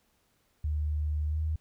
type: tone with pitch glide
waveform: sine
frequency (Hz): 75.5 to 78.3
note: D2 to D#2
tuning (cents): +48 to +11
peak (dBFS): -27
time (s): 0.64-1.56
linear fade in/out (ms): 5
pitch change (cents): +63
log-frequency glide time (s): 1.27-1.4
effects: pink hiss -71 dBFS RMS until 1.6 s